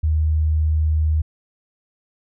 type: tone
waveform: sine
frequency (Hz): 77.78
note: D#2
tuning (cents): 0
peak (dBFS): -15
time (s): 0.03-1.22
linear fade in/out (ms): 10
effects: none